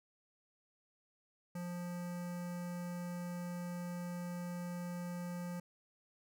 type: tone with notch filter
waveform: square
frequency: 175.9 Hz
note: F3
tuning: 13 cents sharp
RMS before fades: -42 dBFS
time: 1.55-5.6 s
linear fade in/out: 5 ms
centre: 3500 Hz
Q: 1.2
effects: none